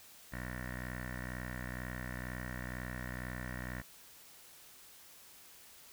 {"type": "tone with low-pass filter", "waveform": "15% pulse", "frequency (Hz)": 62.1, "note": "B1", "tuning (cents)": 10, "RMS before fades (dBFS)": -42, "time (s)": [0.32, 3.82], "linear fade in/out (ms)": 10, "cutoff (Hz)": 1800, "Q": 7.4, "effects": ["white hiss -57 dBFS RMS until 5.92 s"]}